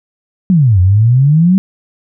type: exponential two-way sweep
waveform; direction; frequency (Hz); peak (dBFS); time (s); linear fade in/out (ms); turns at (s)
sine; down then up; 196 to 88.1 to 196; -5; 0.5-1.58; 0; 0.8
effects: none